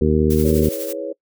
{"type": "harmonic tone", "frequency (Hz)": 77.1, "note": "D#2", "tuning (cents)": -15, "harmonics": [1, 2, 3, 4, 5, 6], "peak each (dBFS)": [-20, -21, -19, -24, -19, -22], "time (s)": [0.01, 0.69], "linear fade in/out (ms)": 5}
{"type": "noise with tremolo", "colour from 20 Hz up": "blue", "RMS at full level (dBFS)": -29, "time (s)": [0.3, 0.93], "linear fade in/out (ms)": 5, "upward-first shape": "triangle", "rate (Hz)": 12, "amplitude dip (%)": 60}
{"type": "chord", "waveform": "sine", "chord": "C# minor seventh", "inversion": "first", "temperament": "equal with one note detuned", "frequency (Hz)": [325.1, 415.3, 493.9, 554.4], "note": ["E4", "G#4", "B4", "C#5"], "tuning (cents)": [-24, 0, 0, 0], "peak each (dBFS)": [-31, -31, -30, -27], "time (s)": [0.44, 1.13], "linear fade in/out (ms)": 10}
{"effects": ["noise-tail reverb RT60 0.1 s tail -24 dB re dry"]}